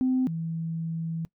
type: tone pair in turn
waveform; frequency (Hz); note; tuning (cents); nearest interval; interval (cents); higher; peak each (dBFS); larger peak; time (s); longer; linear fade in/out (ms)
sine; 257.5 / 163.88; C4 / E3; -28 / -10; minor sixth; 782; first; -20 / -28; first; 0.01-0.27 / 0.27-1.25; second; 0
effects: noise-tail reverb RT60 0.1 s tail -21 dB re dry + tanh soft clip ceiling -17 dBFS